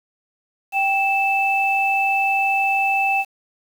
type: tone pair together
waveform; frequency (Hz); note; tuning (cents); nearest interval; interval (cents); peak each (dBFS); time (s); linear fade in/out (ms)
sine; 784 / 2637; G5 / E7; 0 / 0; octave + major sixth; 2100; -19; 0.72-3.25; 50
effects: 7-bit